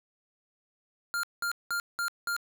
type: tone bursts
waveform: square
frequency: 1400 Hz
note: F6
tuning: 4 cents sharp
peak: -29 dBFS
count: 5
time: 1.14-2.365 s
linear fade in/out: 0 ms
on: 93 ms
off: 190 ms
effects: none